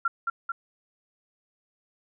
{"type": "tone with echo", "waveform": "sine", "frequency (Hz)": 1373, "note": "F6", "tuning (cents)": -30, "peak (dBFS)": -21, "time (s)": [0.05, 0.08], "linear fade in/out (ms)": 5, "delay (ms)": 220, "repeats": 2, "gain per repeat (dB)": -3, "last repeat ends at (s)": 0.52, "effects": []}